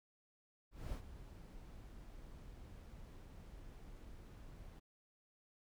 brown noise with ADSR envelope, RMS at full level -42 dBFS, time 0.71-4.8 s, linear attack 220 ms, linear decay 83 ms, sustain -12 dB, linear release 14 ms, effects none

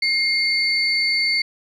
sine tone pair together, 2129 / 4516 Hz, C7 / C#8, +30 / +31 cents, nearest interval octave + minor second, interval 1301 cents, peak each -19 dBFS, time 0.02-1.42 s, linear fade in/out 5 ms, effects tanh soft clip ceiling -10 dBFS

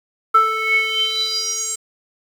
square tone with band-pass filter sweep, 440.3 Hz, A4, 1 cent sharp, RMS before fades -19 dBFS, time 0.34-1.76 s, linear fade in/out 10 ms, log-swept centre 1300 to 8000 Hz, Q 9.1, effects 7-bit

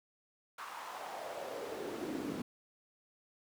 brown noise with high-pass filter sweep, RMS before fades -42 dBFS, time 0.58-2.42 s, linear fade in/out 5 ms, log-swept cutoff 1200 to 240 Hz, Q 3, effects none

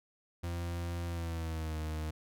40% pulse tone with pitch glide, 86 to 77.96 Hz, F2 to D#2, -26 to +4 cents, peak -34 dBFS, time 0.43-2.11 s, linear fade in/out 10 ms, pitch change -170 cents, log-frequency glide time 1.06-1.77 s, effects none

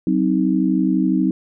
sine chord, C diminished, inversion second, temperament just, 188.37 / 261.6 / 314 Hz, Gb3 / C4 / Eb4, +31 / 0 / +16 cents, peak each -19 dBFS, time 0.07-1.31 s, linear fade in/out 2 ms, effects none

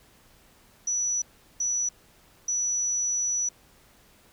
sine tone bursts at uneven times, 5910 Hz, F#8, 3 cents flat, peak -24 dBFS, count 3, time 0.87-1.22 / 1.6-1.89 / 2.48-3.49 s, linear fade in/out 5 ms, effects pink hiss -58 dBFS RMS until 4.32 s

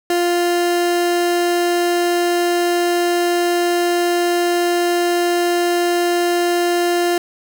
30% pulse tone, 349.2 Hz, F4, in tune, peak -12 dBFS, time 0.1-7.18 s, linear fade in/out 2 ms, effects none

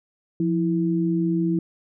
sine tone pair together, 173.8 / 328.1 Hz, F3 / E4, -8 / -8 cents, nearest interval major seventh, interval 1100 cents, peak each -22 dBFS, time 0.4-1.59 s, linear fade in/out 2 ms, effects none

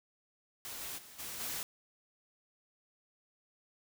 white noise with level steps, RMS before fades -44 / -42 / -54 / -43 / -39 dBFS, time 0.65-1.63 s, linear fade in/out 0 ms, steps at 0.8 / 0.97 / 1.18 / 1.39 s, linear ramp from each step 20 ms, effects none

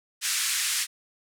white band-pass noise, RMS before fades -27 dBFS, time 0.21-0.87 s, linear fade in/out 50 ms, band 1500 to 10000 Hz, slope 24 dB/octave, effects none

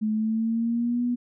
sine tone with pitch glide, 215.5 to 243.3 Hz, A3 to B3, -36 to -26 cents, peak -22 dBFS, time 0.01-1.16 s, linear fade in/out 20 ms, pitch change +210 cents, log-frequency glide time 0.12-1.03 s, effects none

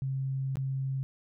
sine tone with dropouts, 134.1 Hz, C3, 43 cents sharp, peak -29 dBFS, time 0.02-1.03 s, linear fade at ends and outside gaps 0 ms, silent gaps 0.556-0.57 s, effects none

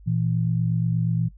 sine tone pair together, 116.96 / 165.4 Hz, A#2 / E3, +6 / +6 cents, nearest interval tritone, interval 600 cents, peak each -23 dBFS, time 0.06-1.29 s, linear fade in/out 20 ms, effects noise-tail reverb RT60 0.1 s tail -19 dB re dry + added 50 Hz sine -44 dBFS peak until 1.37 s

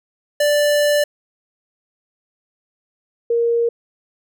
square / sine tone pair in turn, 587.3 / 467.9 Hz, D5 / A#4, 0 / +6 cents, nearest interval major third, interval 394 cents, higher first, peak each -14 dBFS, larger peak neither, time 0.4-1.04 / 3.3-3.69 s, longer first, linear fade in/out 5 ms, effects none

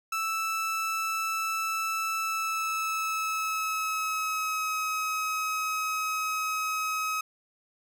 30% pulse tone with pitch glide, 1318.5 to 1272.9 Hz, E6 to D#6, 0 to +39 cents, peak -25 dBFS, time 0.12-7.21 s, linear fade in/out 5 ms, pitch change -61 cents, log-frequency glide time 2.2-4.73 s, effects none

